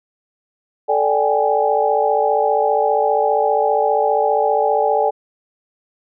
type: tone cluster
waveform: sine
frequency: 438.1 / 586 / 776 / 831 Hz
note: A4 / D5 / G5 / G#5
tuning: -7 / -4 / -18 / +1 cents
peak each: -19 dBFS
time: 0.88-5.11 s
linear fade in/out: 20 ms
effects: none